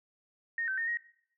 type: tone with pitch steps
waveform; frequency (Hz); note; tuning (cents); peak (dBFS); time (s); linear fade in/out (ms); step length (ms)
sine; 1848 / 1543 / 1834 / 1883; A#6 / G6 / A#6 / A#6; -16 / -28 / -29 / +17; -30; 0.58-0.972; 2; 98
effects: noise-tail reverb RT60 0.6 s tail -19 dB re dry